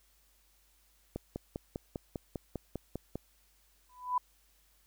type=click train; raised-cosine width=2 ms; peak=-23 dBFS; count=11; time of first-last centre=1.16-3.156 s; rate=5.01 Hz
type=tone with exponential growth; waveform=sine; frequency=996 Hz; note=B5; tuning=14 cents sharp; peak=-24 dBFS; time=3.89-4.18 s; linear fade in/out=5 ms; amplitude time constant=62 ms
effects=added 49 Hz sine -69 dBFS peak until 4.86 s + white hiss -69 dBFS RMS until 4.86 s